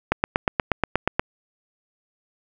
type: click train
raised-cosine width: 0.5 ms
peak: -3 dBFS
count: 10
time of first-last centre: 0.12-1.195 s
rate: 8.37 Hz
effects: none